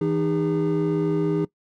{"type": "tone cluster", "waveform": "triangle", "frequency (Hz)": [163, 307.4, 405.3], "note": ["E3", "D#4", "G#4"], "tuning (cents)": [-19, -21, -42], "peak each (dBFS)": -22, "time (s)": [0.01, 1.45], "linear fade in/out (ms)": 5, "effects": ["noise-tail reverb RT60 0.1 s tail -20 dB re dry", "tanh soft clip ceiling -11 dBFS"]}